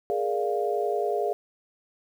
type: chord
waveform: sine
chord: Bb dominant seventh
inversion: third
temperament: equal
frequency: 415.3 / 466.2 / 587.3 / 698.5 Hz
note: Ab4 / Bb4 / D5 / F5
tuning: 0 / 0 / 0 / 0 cents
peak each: -27 / -31 / -32 / -29 dBFS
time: 0.1-1.33 s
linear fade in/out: 0 ms
effects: 9-bit